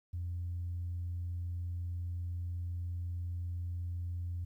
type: tone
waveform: sine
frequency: 87.2 Hz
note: F2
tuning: 2 cents flat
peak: -34 dBFS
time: 0.13-4.45 s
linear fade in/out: 10 ms
effects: tanh soft clip ceiling -31 dBFS + 12-bit